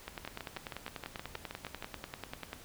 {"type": "two click trains", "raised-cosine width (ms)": 0.3, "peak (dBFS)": [-23, -24], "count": [26, 11], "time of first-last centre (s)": [[0.08, 2.531], [0.25, 1.825]], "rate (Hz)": [10.2, 6.35], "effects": ["pink hiss -53 dBFS RMS until 2.64 s"]}